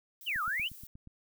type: noise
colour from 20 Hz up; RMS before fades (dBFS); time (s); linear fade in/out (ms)
violet; -50; 0.21-0.87; 2
type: exponential two-way sweep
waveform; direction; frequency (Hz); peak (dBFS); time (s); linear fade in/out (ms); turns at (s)
sine; down then up; 3194 to 1174.7 to 3187; -30; 0.26-0.69; 20; 0.43
type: click train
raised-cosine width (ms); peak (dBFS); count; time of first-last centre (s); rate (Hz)
5; -37; 7; 0.36-1.073; 8.41
effects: none